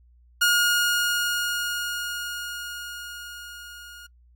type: tone with level ramp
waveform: sawtooth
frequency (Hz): 1431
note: F6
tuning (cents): +42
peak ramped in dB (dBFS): -13 to -38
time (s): 0.41-4.07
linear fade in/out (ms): 10
effects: noise-tail reverb RT60 0.1 s tail -25 dB re dry + added 60 Hz sine -53 dBFS peak until 4.35 s